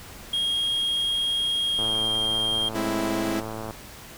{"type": "tone with pitch glide", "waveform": "triangle", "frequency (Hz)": [3257, 3210], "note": ["G#7", "G7"], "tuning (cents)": [-34, 40], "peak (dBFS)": -21, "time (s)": [0.33, 2.69], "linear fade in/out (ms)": 5, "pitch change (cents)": -26, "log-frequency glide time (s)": [1.67, 2.04]}
{"type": "click train", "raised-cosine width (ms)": 1, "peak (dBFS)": -20, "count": 212, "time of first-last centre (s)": [1.79, 3.708], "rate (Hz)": 110}
{"type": "chord", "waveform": "sawtooth", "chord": "Ab augmented", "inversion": "none", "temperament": "equal", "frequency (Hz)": [207.7, 261.6, 329.6], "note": ["Ab3", "C4", "E4"], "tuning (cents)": [0, 0, 0], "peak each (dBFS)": [-27, -28, -24], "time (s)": [2.74, 3.41], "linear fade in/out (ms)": 20}
{"effects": ["pink hiss -43 dBFS RMS until 4.17 s"]}